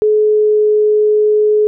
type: tone with pitch glide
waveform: sine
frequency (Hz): 426.4 to 423.9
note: G#4 to G#4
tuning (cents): +46 to +35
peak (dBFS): -8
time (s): 0.02-1.67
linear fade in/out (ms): 0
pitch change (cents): -11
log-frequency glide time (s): 0.19-0.66
effects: none